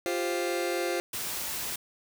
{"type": "chord", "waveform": "sawtooth", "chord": "F suspended second", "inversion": "none", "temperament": "just", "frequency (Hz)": [349.2, 392.9, 523.8], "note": ["F4", "G4", "C5"], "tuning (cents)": [0, 4, 2], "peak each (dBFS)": [-26, -31, -28], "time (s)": [0.06, 1], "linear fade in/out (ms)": 0}
{"type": "noise", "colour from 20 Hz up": "white", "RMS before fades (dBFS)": -34, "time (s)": [1.13, 1.76], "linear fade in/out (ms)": 5}
{"effects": []}